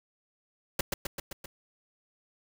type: noise with echo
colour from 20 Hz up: pink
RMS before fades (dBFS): -27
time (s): 0.79-0.81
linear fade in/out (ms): 5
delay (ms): 130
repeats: 5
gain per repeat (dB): -3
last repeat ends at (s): 1.46
effects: none